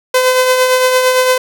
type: tone with tremolo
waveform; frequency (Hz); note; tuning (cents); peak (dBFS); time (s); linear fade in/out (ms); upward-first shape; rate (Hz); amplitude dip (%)
sawtooth; 510; C5; -44; -3; 0.14-1.38; 5; triangle; 8.8; 45
effects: none